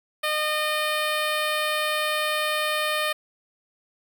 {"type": "tone with notch filter", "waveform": "10% pulse", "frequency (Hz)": 610, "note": "D#5", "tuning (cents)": -34, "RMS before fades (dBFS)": -25, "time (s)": [0.23, 3.13], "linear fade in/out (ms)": 10, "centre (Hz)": 7200, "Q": 2, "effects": ["9-bit"]}